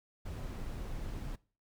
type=noise; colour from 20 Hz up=brown; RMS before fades=-40 dBFS; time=0.25-1.36 s; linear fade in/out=10 ms; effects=noise-tail reverb RT60 0.4 s tail -22 dB re dry